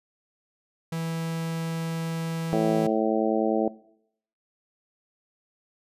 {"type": "tone", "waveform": "45% pulse", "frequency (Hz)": 164.1, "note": "E3", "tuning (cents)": -8, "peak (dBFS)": -28, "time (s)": [0.92, 2.87], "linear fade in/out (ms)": 5}
{"type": "harmonic tone", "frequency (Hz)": 110, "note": "A2", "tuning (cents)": 0, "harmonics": [2, 3, 4, 5, 6, 7], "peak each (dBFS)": [-29, -27, -28, -29, -28, -31], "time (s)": [2.53, 3.68], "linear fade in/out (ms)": 0}
{"effects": ["noise-tail reverb RT60 0.7 s tail -20 dB re dry", "resampled to 32000 Hz"]}